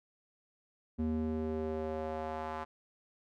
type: tone with band-pass filter sweep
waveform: square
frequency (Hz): 78.5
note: D#2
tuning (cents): +16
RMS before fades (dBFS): -36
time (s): 0.98-2.65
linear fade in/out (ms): 20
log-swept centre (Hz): 220 to 1000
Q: 1.9
effects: none